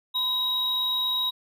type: tone pair together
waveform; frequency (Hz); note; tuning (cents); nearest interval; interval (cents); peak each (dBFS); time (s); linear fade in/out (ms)
triangle; 1010 / 3817; B5 / A#7; +39 / +40; octave + major seventh; 2301; -33 / -22; 0.14-1.31; 20
effects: none